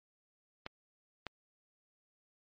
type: clicks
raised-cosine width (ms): 0.3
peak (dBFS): -23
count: 2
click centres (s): 0.664 / 1.267
effects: MP3 32 kbps

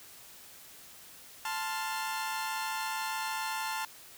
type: chord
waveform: sawtooth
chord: F major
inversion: first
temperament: equal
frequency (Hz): 880 / 1046.5 / 1396.9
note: A5 / C6 / F6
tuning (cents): 0 / 0 / 0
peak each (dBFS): -31 / -36 / -36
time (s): 1.45-3.85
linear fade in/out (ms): 2
effects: white hiss -52 dBFS RMS until 4.17 s

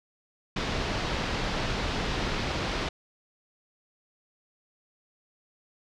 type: low-pass noise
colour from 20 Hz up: pink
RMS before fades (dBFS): -30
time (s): 0.56-2.89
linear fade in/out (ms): 5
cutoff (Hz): 5000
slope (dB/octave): 24
effects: none

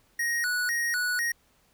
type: tone with vibrato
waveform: square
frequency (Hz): 1661.2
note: G#6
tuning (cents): 0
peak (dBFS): -26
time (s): 0.19-1.32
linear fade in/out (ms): 5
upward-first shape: square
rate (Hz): 2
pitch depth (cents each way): 210
effects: pink hiss -65 dBFS RMS until 1.73 s

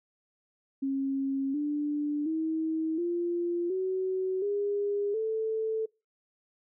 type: tone with pitch steps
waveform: sine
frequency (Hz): 271.6 / 294.5 / 319.3 / 346.2 / 375.3 / 406.9 / 441.2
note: C#4 / D4 / D#4 / F4 / F#4 / G#4 / A4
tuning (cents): -35 / +5 / +45 / -15 / +25 / -35 / +5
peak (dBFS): -27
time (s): 0.82-5.86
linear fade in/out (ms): 10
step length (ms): 720
effects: noise-tail reverb RT60 0.3 s tail -26 dB re dry

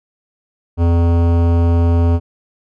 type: tone with hard clipping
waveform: sine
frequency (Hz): 84.9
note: F2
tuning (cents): -48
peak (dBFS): -12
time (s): 0.77-2.2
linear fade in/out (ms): 50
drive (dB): 17
effects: none

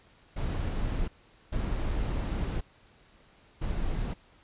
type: noise bursts at uneven times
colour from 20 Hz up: brown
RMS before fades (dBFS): -30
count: 3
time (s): 0.36-1.08 / 1.52-2.61 / 3.61-4.14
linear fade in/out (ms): 10
effects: pink hiss -60 dBFS RMS until 4.43 s + resampled to 8000 Hz

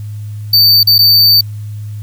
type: tone with dropouts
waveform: square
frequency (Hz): 4583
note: D8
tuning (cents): -43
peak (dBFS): -5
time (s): 0.53-1.41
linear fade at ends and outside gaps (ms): 5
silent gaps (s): 0.832-0.871 / 0.982-0.989
effects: added 105 Hz sine -21 dBFS peak until 2.02 s + white hiss -47 dBFS RMS until 2.02 s

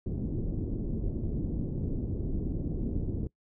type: low-pass noise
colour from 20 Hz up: pink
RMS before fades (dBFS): -32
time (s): 0.06-3.27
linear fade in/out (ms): 2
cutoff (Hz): 360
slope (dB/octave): 24
effects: noise-tail reverb RT60 0.1 s tail -21 dB re dry

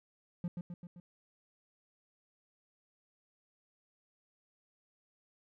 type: tone with echo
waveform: triangle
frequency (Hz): 174.61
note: F3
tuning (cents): 0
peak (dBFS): -31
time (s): 0.44-0.48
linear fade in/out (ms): 2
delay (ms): 130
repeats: 4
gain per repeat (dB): -4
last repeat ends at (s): 1
effects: none

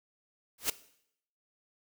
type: noise with exponential growth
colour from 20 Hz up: white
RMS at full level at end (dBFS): -24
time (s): 0.58-0.7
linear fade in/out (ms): 5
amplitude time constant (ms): 25
effects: noise-tail reverb RT60 0.7 s tail -17 dB re dry

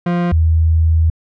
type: tone pair in turn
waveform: 40% pulse / sine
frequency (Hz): 174.61 / 80.85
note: F3 / E2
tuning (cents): 0 / -33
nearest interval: octave + minor second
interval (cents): 1333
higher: first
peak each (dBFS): -13 / -9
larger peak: second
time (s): 0.06-0.32 / 0.32-1.1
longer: second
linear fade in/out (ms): 5
effects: low-pass 2000 Hz 12 dB/octave

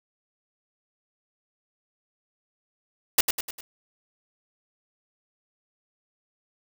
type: noise with echo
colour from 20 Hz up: white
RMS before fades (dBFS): -17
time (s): 3.18-3.21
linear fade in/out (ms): 5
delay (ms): 100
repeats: 4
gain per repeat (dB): -6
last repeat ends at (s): 3.61
effects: none

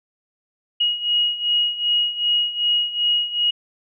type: beating tone pair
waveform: sine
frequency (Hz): 2889 / 2891.6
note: F#7 / F#7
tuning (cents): -42 / -40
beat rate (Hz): 2.6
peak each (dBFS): -23 / -19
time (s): 0.8-3.51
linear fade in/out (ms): 10
effects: none

